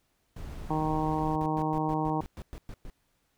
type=noise; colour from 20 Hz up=brown; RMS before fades=-39 dBFS; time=0.36-1.36 s; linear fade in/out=5 ms
type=harmonic tone; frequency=155.56 Hz; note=D#3; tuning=in tune; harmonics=1 / 2 / 3 / 4 / 5 / 6 / 7; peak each=-32 / -31 / -37 / -40 / -33 / -34 / -39 dBFS; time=0.7-2.21 s; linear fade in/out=5 ms
type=noise bursts; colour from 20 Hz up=brown; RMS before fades=-40 dBFS; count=10; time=1.41-2.9 s; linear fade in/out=0 ms; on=50 ms; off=110 ms
effects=pink hiss -73 dBFS RMS until 3.37 s